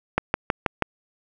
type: click train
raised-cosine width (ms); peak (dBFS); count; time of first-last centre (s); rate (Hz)
0.5; -4; 5; 0.18-0.823; 6.22
effects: none